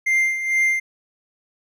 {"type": "tone with tremolo", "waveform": "triangle", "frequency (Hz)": 2097, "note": "C7", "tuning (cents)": 3, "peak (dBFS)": -13, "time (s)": [0.06, 0.8], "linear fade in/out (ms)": 10, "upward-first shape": "sine", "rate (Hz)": 2.2, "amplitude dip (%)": 65, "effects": []}